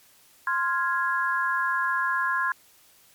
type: chord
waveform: sine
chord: F minor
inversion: second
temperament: equal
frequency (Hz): 1046.5 / 1396.9 / 1661.2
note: C6 / F6 / Ab6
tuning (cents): 0 / 0 / 0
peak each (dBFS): -26 / -29 / -26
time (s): 0.47-2.52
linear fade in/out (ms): 2
effects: white hiss -57 dBFS RMS until 3.14 s + MP3 96 kbps